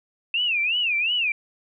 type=tone with vibrato; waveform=sine; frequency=2637 Hz; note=E7; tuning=in tune; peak=-20 dBFS; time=0.34-1.32 s; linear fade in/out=2 ms; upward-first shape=sine; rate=2.8 Hz; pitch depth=210 cents each way; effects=none